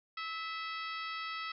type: harmonic tone with a mistuned harmonic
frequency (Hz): 650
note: E5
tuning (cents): -24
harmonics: 2 / 3 / 4 / 5 / 6 / 7 / 8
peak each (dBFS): -40 / -44 / -46 / -48 / -50 / -51 / -52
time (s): 0.17-1.52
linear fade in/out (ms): 5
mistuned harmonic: 3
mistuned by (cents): +35
effects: none